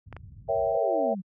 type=low-pass noise; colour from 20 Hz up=white; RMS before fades=-44 dBFS; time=0.06-0.77 s; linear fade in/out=10 ms; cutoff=120 Hz; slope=24 dB/octave
type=clicks; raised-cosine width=0.5 ms; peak=-26 dBFS; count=2; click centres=0.127 / 0.166 s
type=chord; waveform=sine; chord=A# diminished seventh; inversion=none; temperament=equal; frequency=466.2 / 554.4 / 659.3 / 784 Hz; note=A#4 / C#5 / E5 / G5; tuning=0 / 0 / 0 / 0 cents; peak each=-31 / -28 / -26 / -31 dBFS; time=0.48-1.15 s; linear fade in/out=20 ms
type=exponential sweep; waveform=sine; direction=down; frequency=572 to 177.2 Hz; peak=-31 dBFS; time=0.71-1.22 s; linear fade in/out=20 ms
effects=high-pass 60 Hz 12 dB/octave